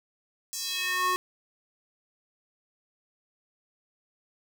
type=tone with high-pass filter sweep; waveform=square; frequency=366 Hz; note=F#4; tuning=19 cents flat; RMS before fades=-29 dBFS; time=0.53-1.16 s; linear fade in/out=0 ms; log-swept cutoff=6900 to 750 Hz; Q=2.1; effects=none